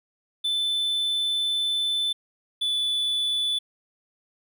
triangle tone pair in turn, 3520 / 3472 Hz, A7 / A7, 0 / -24 cents, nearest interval unison, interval 24 cents, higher first, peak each -21 dBFS, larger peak neither, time 0.44-2.13 / 2.61-3.59 s, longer first, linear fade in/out 10 ms, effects none

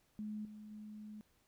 sine tone with level steps, 212.4 Hz, G#3, 39 cents sharp, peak -40 / -49 / -47 dBFS, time 0.19-1.21 s, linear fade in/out 0 ms, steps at 0.45 / 0.71 s, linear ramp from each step 2 ms, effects pink hiss -74 dBFS RMS until 1.47 s

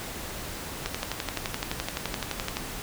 click train, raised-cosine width 0.2 ms, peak -11 dBFS, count 21, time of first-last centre 0.86-2.569 s, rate 11.7 Hz, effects pink hiss -37 dBFS RMS until 2.82 s

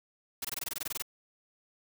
white noise bursts, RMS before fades -35 dBFS, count 13, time 0.42-1.023 s, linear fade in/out 5 ms, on 27 ms, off 21 ms, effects none

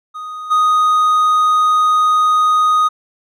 triangle tone with level steps, 1244.5 Hz, D#6, in tune, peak -23 / -8 dBFS, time 0.14-2.89 s, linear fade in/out 20 ms, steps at 0.5 s, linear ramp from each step 20 ms, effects none

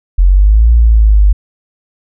sine linear two-way sweep, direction up then down, 42.78 to 58.27 to 49.06 Hz, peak -3 dBFS, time 0.18-1.33 s, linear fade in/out 10 ms, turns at 0.72 s, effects none

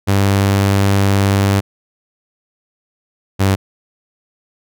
sawtooth tone pair in turn, 98.9 / 96.98 Hz, G2 / G2, +16 / -18 cents, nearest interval unison, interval 34 cents, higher first, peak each -7 dBFS, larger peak neither, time 0.07-1.61 / 3.39-3.56 s, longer first, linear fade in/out 20 ms, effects none

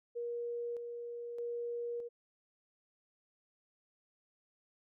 sine tone with tremolo, 474.9 Hz, A#4, 32 cents sharp, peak -36 dBFS, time 0.15-2.09 s, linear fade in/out 20 ms, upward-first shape square, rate 0.81 Hz, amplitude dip 40%, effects none

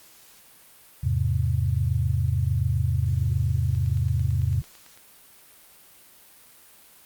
sine chord, E augmented, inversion none, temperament equal, 82.41 / 103.83 / 130.81 Hz, E2 / G#2 / B#2, 0 / 0 / 0 cents, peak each -25 dBFS, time 1.03-4.62 s, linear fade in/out 10 ms
click train, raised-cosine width 0.2 ms, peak -32 dBFS, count 12, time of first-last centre 3.75-4.975 s, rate 8.98 Hz
effects white hiss -52 dBFS RMS until 7.05 s + Opus 48 kbps

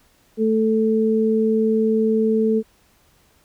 sine tone pair together, 220 / 440 Hz, A3 / A4, 0 / 0 cents, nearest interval octave, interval 1200 cents, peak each -18 dBFS, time 0.37-2.63 s, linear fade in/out 50 ms, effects pink hiss -58 dBFS RMS until 3.44 s

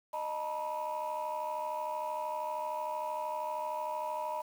sine tone cluster, 616 / 894 / 967 Hz, D#5 / A5 / B5, -17 / +27 / -37 cents, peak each -37 / -38 / -35 dBFS, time 0.13-4.42 s, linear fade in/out 10 ms, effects tanh soft clip ceiling -29 dBFS + 9-bit

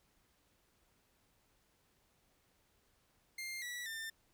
sawtooth tone with pitch steps, 2110 / 1946.1 / 1794.9 Hz, C7 / B6 / A6, +14 / -26 / +34 cents, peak -38 dBFS, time 3.38-4.1 s, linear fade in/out 5 ms, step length 240 ms, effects pink hiss -74 dBFS RMS until 4.33 s

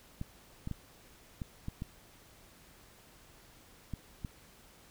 clicks, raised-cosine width 5 ms, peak -25 dBFS, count 8, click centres 0.214 / 0.674 / 0.713 / 1.418 / 1.684 / 1.821 / 3.937 / 4.248 s, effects pink hiss -59 dBFS RMS until 4.9 s

